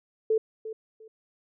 sine tone with echo, 440 Hz, A4, in tune, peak -20 dBFS, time 0.3-0.38 s, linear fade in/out 5 ms, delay 350 ms, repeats 2, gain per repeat -13 dB, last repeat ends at 1.08 s, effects none

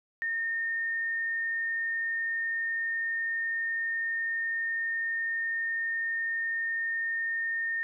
sine tone, 1828 Hz, A#6, 34 cents flat, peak -28 dBFS, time 0.22-7.83 s, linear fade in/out 0 ms, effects none

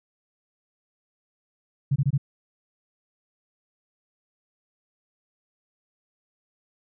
sine tone bursts, 138.59 Hz, C#3, in tune, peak -18 dBFS, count 4, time 1.91-2.179 s, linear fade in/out 10 ms, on 50 ms, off 23 ms, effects none

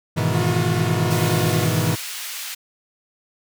40% pulse chord, E major seventh, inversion first, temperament equal, 103.83 / 123.47 / 155.56 / 164.81 Hz, G#2 / B2 / D#3 / E3, 0 / 0 / 0 / 0 cents, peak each -23 dBFS, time 0.16-1.96 s, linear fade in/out 20 ms
sawtooth tone with tremolo, 358.2 Hz, F4, 44 cents sharp, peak -20 dBFS, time 0.31-1.69 s, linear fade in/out 50 ms, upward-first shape triangle, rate 1.2 Hz, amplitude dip 30%
pink high-pass noise, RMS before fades -31 dBFS, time 1.1-2.55 s, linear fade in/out 10 ms, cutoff 2100 Hz, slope 12 dB/octave
effects none

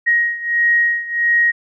sine beating tone pair, 1883 / 1884.5 Hz, A#6 / A#6, +17 / +18 cents, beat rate 1.5 Hz, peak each -15 / -18 dBFS, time 0.06-1.52 s, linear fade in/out 20 ms, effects none

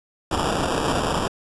white noise with sample-and-hold, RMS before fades -23 dBFS, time 0.31-1.28 s, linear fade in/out 5 ms, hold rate 2100 Hz, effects resampled to 24000 Hz

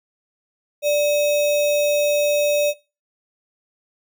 sine tone with sample-and-hold, 587.3 Hz, D5, in tune, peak -15 dBFS, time 0.82-2.74 s, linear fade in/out 50 ms, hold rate 3150 Hz, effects noise-tail reverb RT60 0.3 s tail -20 dB re dry

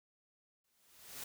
white noise with exponential growth, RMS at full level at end -43 dBFS, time 0.64-1.24 s, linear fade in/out 5 ms, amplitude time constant 130 ms, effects none

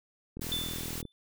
click train, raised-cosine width 3 ms, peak -27 dBFS, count 29, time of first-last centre 0.37-1.053 s, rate 41 Hz
white noise, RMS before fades -40 dBFS, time 0.41-1.02 s, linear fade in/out 10 ms
triangle tone with exponential decay, 3520 Hz, A7, in tune, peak -27 dBFS, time 0.52-1.12 s, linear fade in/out 0 ms, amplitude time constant 130 ms
effects none

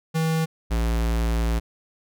square tone pair in turn, 161 / 56.92 Hz, E3 / A#1, -41 / -41 cents, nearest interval octave + tritone, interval 1800 cents, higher first, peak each -21 / -21 dBFS, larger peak neither, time 0.14-0.46 / 0.7-1.6 s, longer second, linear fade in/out 20 ms, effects none

